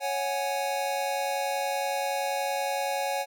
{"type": "chord", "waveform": "square", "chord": "C# suspended fourth", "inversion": "none", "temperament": "equal", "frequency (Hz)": [554.4, 740, 830.6], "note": ["C#5", "F#5", "G#5"], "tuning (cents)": [0, 0, 0], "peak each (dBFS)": [-32, -33, -32], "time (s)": [0, 3.26], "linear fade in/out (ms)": 50, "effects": []}